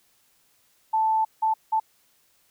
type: tone bursts at uneven times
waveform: sine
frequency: 880 Hz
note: A5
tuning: in tune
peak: -19 dBFS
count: 3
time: 0.93-1.25 / 1.42-1.54 / 1.72-1.8 s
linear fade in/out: 10 ms
effects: white hiss -64 dBFS RMS until 2.5 s